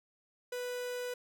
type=tone; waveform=45% pulse; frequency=493.9 Hz; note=B4; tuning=in tune; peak=-36 dBFS; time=0.52-1.14 s; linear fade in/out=5 ms; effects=none